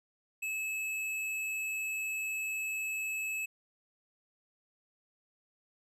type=tone; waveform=square; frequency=2596 Hz; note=E7; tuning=27 cents flat; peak=-34 dBFS; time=0.42-3.46 s; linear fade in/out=10 ms; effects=resampled to 32000 Hz